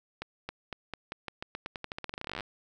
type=accelerating click train; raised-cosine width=0.3 ms; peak=-20 dBFS; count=29; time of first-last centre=0.22-2.407 s; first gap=270 ms; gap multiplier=0.88; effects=none